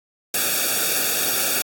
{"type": "noise with comb filter", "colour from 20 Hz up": "white", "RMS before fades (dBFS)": -21, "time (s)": [0.34, 1.62], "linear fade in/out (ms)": 2, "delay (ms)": 0.98, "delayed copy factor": -1, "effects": ["AAC 64 kbps"]}